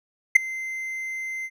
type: tone with ADSR envelope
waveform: triangle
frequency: 2075 Hz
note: C7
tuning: 15 cents flat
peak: -4 dBFS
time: 0.35-1.5 s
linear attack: 11 ms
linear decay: 8 ms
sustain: -23 dB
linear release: 51 ms
effects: none